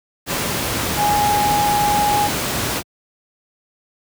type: tone in noise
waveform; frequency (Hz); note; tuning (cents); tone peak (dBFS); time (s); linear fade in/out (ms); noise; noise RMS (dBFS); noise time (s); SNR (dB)
sine; 828; G#5; -5; -15; 0.96-2.3; 50; pink; -21; 0.26-2.83; +3
effects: high-pass 80 Hz 12 dB/octave